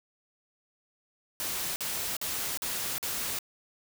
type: noise bursts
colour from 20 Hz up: white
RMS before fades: -33 dBFS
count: 5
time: 1.4-3.388 s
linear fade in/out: 0 ms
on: 360 ms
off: 47 ms
effects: none